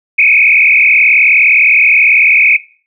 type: tone with frequency modulation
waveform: sine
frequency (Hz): 2365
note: D7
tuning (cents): +12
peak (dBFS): -4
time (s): 0.18-2.57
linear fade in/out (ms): 10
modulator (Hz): 39.4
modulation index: 4.7
effects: noise-tail reverb RT60 0.4 s tail -19 dB re dry